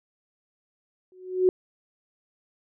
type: tone with exponential growth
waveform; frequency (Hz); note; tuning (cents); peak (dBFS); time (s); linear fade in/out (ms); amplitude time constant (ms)
sine; 369.2; F#4; -4; -13; 1.12-1.49; 1; 80
effects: none